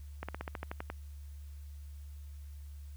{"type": "slowing click train", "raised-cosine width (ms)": 0.5, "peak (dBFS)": -23, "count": 10, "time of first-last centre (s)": [0.23, 0.901], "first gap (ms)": 56, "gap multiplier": 1.07, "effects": ["added 72 Hz sine -44 dBFS peak until 2.96 s", "white hiss -66 dBFS RMS until 2.96 s"]}